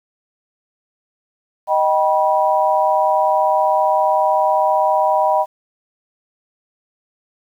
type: chord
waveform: sine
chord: Eb augmented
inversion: none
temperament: just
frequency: 622.3 / 777.8 / 972.3 Hz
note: Eb5 / G5 / B5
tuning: 0 / -14 / -27 cents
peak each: -17 dBFS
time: 1.67-5.46 s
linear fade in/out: 50 ms
effects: 8-bit